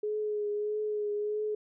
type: tone with vibrato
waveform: sine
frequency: 420.2 Hz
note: G#4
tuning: 20 cents sharp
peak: -29 dBFS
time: 0.03-1.55 s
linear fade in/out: 5 ms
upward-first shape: triangle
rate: 1.6 Hz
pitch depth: 29 cents each way
effects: none